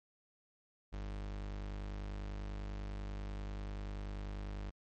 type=tone; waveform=40% pulse; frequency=50.2 Hz; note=G1; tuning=42 cents sharp; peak=-39 dBFS; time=0.92-4.71 s; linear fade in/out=20 ms; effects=low-pass 5000 Hz 12 dB/octave + MP3 48 kbps